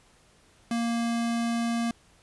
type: tone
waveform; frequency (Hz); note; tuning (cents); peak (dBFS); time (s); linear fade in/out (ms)
square; 233.1; A#3; 0; -26; 0.71-1.91; 2
effects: pink hiss -60 dBFS RMS until 2.22 s + resampled to 24000 Hz